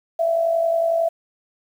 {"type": "tone with amplitude modulation", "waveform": "sine", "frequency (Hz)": 665, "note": "E5", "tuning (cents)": 15, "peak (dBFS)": -14, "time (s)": [0.19, 1.09], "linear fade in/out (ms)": 10, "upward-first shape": "sine", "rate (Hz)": 51, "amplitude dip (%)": 55, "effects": ["8-bit"]}